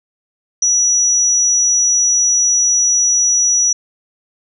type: tone with amplitude modulation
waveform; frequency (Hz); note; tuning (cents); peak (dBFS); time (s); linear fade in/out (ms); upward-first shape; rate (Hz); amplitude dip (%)
sine; 5850; F#8; -21; -7; 0.62-3.73; 5; sine; 244; 70
effects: none